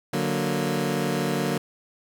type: chord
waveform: 20% pulse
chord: D augmented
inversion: none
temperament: equal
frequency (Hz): 146.83 / 185 / 233.1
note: D3 / F#3 / A#3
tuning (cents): 0 / 0 / 0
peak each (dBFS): -23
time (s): 0.13-1.58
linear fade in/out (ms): 5
effects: none